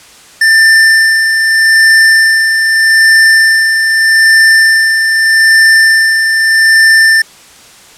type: tone with tremolo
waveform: square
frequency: 1786 Hz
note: A6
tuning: 25 cents sharp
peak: -3 dBFS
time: 0.41-7.22 s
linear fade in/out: 5 ms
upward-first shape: sine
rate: 0.81 Hz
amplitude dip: 45%
effects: white hiss -37 dBFS RMS until 7.97 s + low-pass 9000 Hz 12 dB/octave